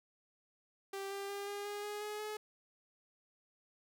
sawtooth tone with pitch steps, 392.3 / 396.9 / 401.5 / 406.1 / 410.9 / 415.6 / 420.5 / 425.3 Hz, G4 / G4 / G4 / G#4 / G#4 / G#4 / G#4 / G#4, +1 / +22 / +41 / -39 / -18 / +1 / +22 / +41 cents, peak -36 dBFS, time 0.93-2.37 s, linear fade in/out 5 ms, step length 180 ms, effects none

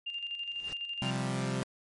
sine tone with tremolo, 2800 Hz, F7, 4 cents sharp, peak -33 dBFS, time 0.06-1.11 s, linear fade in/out 10 ms, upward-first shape square, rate 12 Hz, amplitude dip 50%
pink noise with exponential growth, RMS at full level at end -43 dBFS, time 0.45-0.73 s, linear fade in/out 2 ms, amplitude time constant 60 ms
sawtooth chord, C suspended fourth, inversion none, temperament equal, 130.81 / 174.61 / 196 Hz, C3 / F3 / G3, 0 / 0 / 0 cents, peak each -29 / -34 / -31 dBFS, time 1.02-1.63 s, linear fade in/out 0 ms
effects MP3 48 kbps

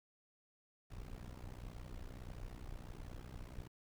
brown noise with amplitude modulation, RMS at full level -45 dBFS, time 0.9-3.68 s, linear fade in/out 10 ms, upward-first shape sine, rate 61.5 Hz, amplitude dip 90%, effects none

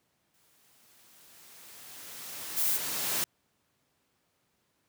white noise with exponential growth, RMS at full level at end -29 dBFS, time 0.34-3.24 s, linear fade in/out 0 ms, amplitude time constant 630 ms
violet noise, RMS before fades -28 dBFS, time 2.56-2.78 s, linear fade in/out 20 ms
effects pink hiss -74 dBFS RMS until 4.88 s + high-pass 100 Hz 12 dB/octave

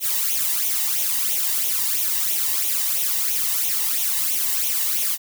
blue noise with flanger, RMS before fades -22 dBFS, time 0-5.18 s, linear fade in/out 50 ms, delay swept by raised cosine 0.31 to 1.08 ms, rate 3 Hz, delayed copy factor +0.65, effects none

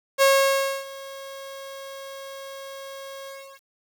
sawtooth tone with ADSR envelope, 545 Hz, C#5, 29 cents flat, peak -10 dBFS, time 0.18-3.65 s, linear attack 39 ms, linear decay 620 ms, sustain -22 dB, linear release 370 ms, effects 8-bit

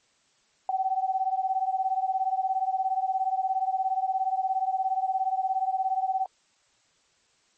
sine beating tone pair, 755 / 772 Hz, F#5 / G5, +35 / -27 cents, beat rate 17 Hz, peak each -26 / -28 dBFS, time 0.69-6.26 s, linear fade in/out 2 ms, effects white hiss -66 dBFS RMS until 7.57 s + MP3 32 kbps

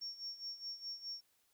sine tone with tremolo, 5500 Hz, F8, 27 cents flat, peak -39 dBFS, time 0.01-1.21 s, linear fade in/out 10 ms, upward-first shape sine, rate 4.8 Hz, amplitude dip 80%, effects tanh soft clip ceiling -36 dBFS + white hiss -75 dBFS RMS until 1.53 s

